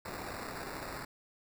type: noise with sample-and-hold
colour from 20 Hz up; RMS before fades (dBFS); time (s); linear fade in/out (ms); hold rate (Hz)
white; -42; 0.05-1.05; 5; 3150
effects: none